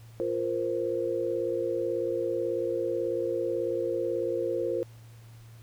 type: chord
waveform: sine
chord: F suspended fourth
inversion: none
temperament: just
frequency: 349.2 / 465.6 / 523.8 Hz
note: F4 / Bb4 / C5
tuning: 0 / -2 / +2 cents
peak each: -31 dBFS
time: 0.2-4.83 s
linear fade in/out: 0 ms
effects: added 114 Hz sine -47 dBFS peak until 5.62 s + pink hiss -59 dBFS RMS until 5.62 s